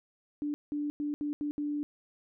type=tone bursts at uneven times; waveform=sine; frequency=293.7 Hz; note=D4; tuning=in tune; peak=-30 dBFS; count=6; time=0.42-0.54 / 0.72-0.9 / 1-1.14 / 1.21-1.33 / 1.41-1.51 / 1.58-1.83 s; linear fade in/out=0 ms; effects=none